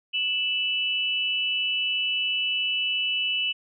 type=tone pair together; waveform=sine; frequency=2637 / 2960 Hz; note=E7 / F#7; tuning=0 / 0 cents; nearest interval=major second; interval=200 cents; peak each=-27 / -25 dBFS; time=0.13-3.53 s; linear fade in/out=20 ms; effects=none